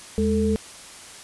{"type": "tone cluster", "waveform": "sine", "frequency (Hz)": [80.2, 208.6, 442.3], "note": ["E2", "G#3", "A4"], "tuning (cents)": [-47, 8, 9], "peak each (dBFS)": [-26, -21, -23], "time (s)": [0.18, 0.56], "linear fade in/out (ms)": 0, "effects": ["white hiss -42 dBFS RMS until 1.23 s", "resampled to 24000 Hz"]}